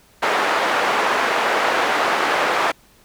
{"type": "band-pass noise", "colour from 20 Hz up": "white", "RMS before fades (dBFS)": -19, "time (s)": [0.22, 2.72], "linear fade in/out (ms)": 10, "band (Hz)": [450, 1400], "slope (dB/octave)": 12, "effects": ["pink hiss -53 dBFS RMS until 3.04 s"]}